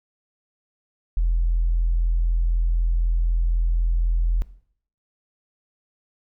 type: tone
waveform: sine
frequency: 41.98 Hz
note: E1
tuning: 32 cents sharp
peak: -16 dBFS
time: 1.17-4.42 s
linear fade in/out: 0 ms
effects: noise-tail reverb RT60 0.6 s tail -18 dB re dry + tanh soft clip ceiling -13 dBFS